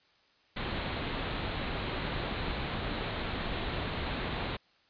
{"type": "low-pass noise", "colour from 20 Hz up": "pink", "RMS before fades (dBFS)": -35, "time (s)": [0.56, 4.57], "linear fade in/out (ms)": 10, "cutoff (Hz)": 4200, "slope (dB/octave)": 96, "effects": ["white hiss -66 dBFS RMS until 4.89 s", "resampled to 11025 Hz"]}